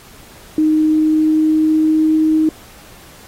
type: tone with pitch glide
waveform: sine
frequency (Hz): 310.2 to 313.6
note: D#4 to D#4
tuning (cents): -5 to +14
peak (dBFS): -10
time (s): 0.58-2.49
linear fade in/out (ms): 2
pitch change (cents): +19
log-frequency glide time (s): 0.72-2.14
effects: pink hiss -42 dBFS RMS until 3.27 s + AAC 48 kbps